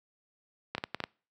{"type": "clicks", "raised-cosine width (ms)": 0.3, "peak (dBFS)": -16, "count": 6, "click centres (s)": [0.75, 0.781, 0.839, 0.946, 1.003, 1.039], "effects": ["noise-tail reverb RT60 0.4 s tail -26 dB re dry", "high-pass 100 Hz 12 dB/octave"]}